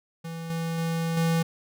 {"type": "tone with level steps", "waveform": "square", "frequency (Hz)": 165.1, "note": "E3", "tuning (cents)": 3, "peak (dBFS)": [-34, -28, -26, -22], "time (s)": [0.24, 1.43], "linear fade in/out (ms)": 10, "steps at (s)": [0.5, 0.78, 1.17], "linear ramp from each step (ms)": 2, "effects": []}